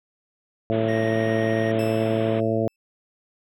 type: harmonic tone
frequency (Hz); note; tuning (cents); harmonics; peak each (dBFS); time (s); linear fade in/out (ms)
111.5; A2; +23; 1 / 2 / 3 / 4 / 5 / 6; -27 / -27 / -27 / -27 / -27 / -27; 0.7-2.68; 0
type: band-pass noise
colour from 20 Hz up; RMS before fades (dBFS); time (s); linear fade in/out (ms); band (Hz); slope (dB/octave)
pink; -36; 0.71-2.41; 20; 140 to 3600; 96
type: tone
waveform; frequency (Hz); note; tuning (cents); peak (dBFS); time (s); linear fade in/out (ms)
triangle; 1868; A#6; +3; -30; 0.88-1.72; 10
type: tone with exponential decay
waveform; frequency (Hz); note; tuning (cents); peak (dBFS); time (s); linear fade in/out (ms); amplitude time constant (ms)
sawtooth; 2637; E7; 0; -32; 1.79-2.76; 2; 210
effects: none